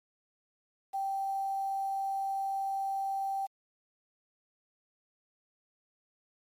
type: tone with quantisation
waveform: sine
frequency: 781 Hz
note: G5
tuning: 7 cents flat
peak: -30 dBFS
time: 0.93-3.47 s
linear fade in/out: 20 ms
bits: 9
effects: MP3 64 kbps